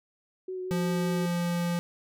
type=tone with vibrato; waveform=sine; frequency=370.4 Hz; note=F#4; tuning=2 cents sharp; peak=-32 dBFS; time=0.48-1.26 s; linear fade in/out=5 ms; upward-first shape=triangle; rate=5.3 Hz; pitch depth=19 cents each way
type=tone with pitch glide; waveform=square; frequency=174.61 to 173.1 Hz; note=F3 to F3; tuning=0 to -15 cents; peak=-27 dBFS; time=0.71-1.79 s; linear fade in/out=0 ms; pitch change=-15 cents; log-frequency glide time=0.83-1.6 s
effects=none